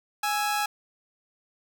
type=tone pair together; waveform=sawtooth; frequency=830.6 / 1318.5 Hz; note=G#5 / E6; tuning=0 / 0 cents; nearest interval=minor sixth; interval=800 cents; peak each=-22 / -27 dBFS; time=0.23-0.66 s; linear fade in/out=5 ms; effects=none